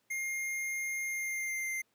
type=tone with pitch glide; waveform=square; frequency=2124 to 2092 Hz; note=C7 to C7; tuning=+25 to -1 cents; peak=-34 dBFS; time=0.1-1.82 s; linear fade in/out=10 ms; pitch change=-26 cents; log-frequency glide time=1.04-1.7 s; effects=pink hiss -75 dBFS RMS until 1.94 s + high-pass 150 Hz 12 dB/octave